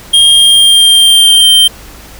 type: tone with pitch glide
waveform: square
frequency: 3226 to 3150 Hz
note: G7 to G7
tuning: +49 to +8 cents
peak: -3 dBFS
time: 0.13-1.68 s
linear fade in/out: 10 ms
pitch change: -41 cents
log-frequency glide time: 0.28-1.46 s
effects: added 55 Hz sine -38 dBFS peak until 2.19 s + pink hiss -33 dBFS RMS until 2.19 s